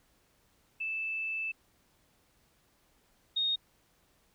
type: tone pair in turn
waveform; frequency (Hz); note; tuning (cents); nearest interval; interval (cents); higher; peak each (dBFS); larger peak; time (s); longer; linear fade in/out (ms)
sine; 2635 / 3714; E7 / A#7; -1 / -7; tritone; 594; second; -32 / -27; second; 0.8-1.52 / 3.36-3.56; first; 10
effects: pink hiss -69 dBFS RMS until 4.34 s